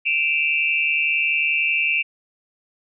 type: tone cluster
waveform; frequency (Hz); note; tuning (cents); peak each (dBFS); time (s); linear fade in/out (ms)
sine; 2349 / 2594 / 2745; D7 / E7 / F7; 0 / -28 / -31; -22; 0.05-2.03; 20
effects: none